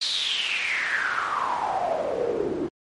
pink noise with band-pass filter sweep, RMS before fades -26 dBFS, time 0.01-2.69 s, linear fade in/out 10 ms, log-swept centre 4300 to 310 Hz, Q 7.5, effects MP3 48 kbps

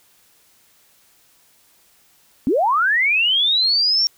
sine linear sweep, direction up, 224.4 to 5588 Hz, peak -14 dBFS, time 2.47-4.07 s, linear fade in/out 0 ms, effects white hiss -56 dBFS RMS until 4.17 s

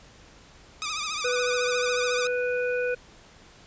10% pulse tone with vibrato, 1223 Hz, D#6, 30 cents flat, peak -20 dBFS, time 0.82-2.27 s, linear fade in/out 0 ms, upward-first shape triangle, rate 14 Hz, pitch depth 110 cents each way
harmonic tone, 493.9 Hz, B4, in tune, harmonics 1 / 3 / 5, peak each -25 / -31 / -35 dBFS, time 1.24-2.95 s, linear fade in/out 10 ms
effects pink hiss -52 dBFS RMS until 3.66 s + resampled to 16000 Hz

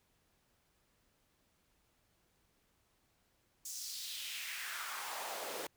pink noise with high-pass filter sweep, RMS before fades -43 dBFS, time 3.65-5.67 s, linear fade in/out 5 ms, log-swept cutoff 6900 to 410 Hz, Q 2.4, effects pink hiss -75 dBFS RMS until 5.76 s

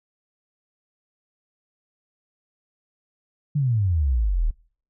sine exponential sweep, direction down, 152.8 to 35.59 Hz, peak -18 dBFS, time 3.55-4.51 s, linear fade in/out 10 ms, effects noise-tail reverb RT60 0.5 s tail -24 dB re dry

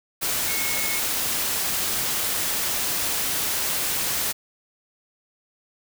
sine tone in noise, 2183 Hz, C#7, 27 cents flat, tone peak -30 dBFS, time 0.47-1 s, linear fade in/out 20 ms, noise white, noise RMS -25 dBFS, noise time 0.21-4.33 s, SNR -8 dB, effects none

